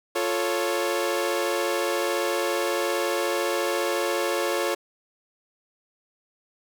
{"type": "chord", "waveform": "sawtooth", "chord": "F augmented", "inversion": "none", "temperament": "equal", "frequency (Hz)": [349.2, 440, 554.4], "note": ["F4", "A4", "C#5"], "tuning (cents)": [0, 0, 0], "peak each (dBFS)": [-24, -25, -23], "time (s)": [0.15, 4.75], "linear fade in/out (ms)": 10, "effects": []}